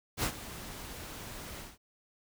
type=noise with ADSR envelope; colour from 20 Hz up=pink; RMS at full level=-29 dBFS; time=0.17-1.78 s; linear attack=61 ms; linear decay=84 ms; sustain=-15 dB; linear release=180 ms; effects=none